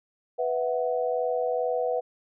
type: chord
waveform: sine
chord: B suspended fourth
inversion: none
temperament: just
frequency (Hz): 493.9 / 658.5 / 740.8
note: B4 / E5 / F#5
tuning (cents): 0 / -2 / +2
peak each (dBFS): -26 / -30 / -31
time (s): 0.38-2.01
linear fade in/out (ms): 20
effects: none